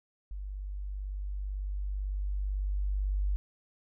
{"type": "tone with level ramp", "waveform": "sine", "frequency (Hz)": 49, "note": "G1", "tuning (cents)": 0, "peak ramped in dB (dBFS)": [-36, -26], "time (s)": [0.31, 3.36], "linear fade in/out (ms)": 0, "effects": []}